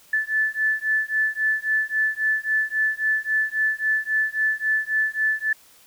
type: beating tone pair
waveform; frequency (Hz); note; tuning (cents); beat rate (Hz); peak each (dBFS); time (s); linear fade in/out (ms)
sine; 1744 / 1747.7; A6 / A6; -16 / -12; 3.7; -23; 0.13-5.53; 5
effects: white hiss -53 dBFS RMS until 5.86 s